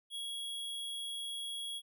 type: tone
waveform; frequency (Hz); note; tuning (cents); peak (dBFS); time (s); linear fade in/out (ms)
square; 3322; G#7; 0; -39; 0.1-1.82; 50
effects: none